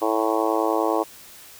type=harmonic tone; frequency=110 Hz; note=A2; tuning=in tune; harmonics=3 / 4 / 5 / 6 / 7 / 8 / 9 / 10; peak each=-25 / -26 / -27 / -28 / -28 / -29 / -30 / -30 dBFS; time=0.01-1.04 s; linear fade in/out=20 ms; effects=white hiss -45 dBFS RMS until 1.59 s